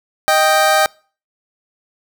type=tone pair together; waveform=25% pulse; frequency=622.3 / 785.8 Hz; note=D#5 / G5; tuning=0 / +4 cents; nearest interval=major third; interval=404 cents; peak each=-10 dBFS; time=0.28-0.86 s; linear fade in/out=0 ms; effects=noise-tail reverb RT60 0.4 s tail -26 dB re dry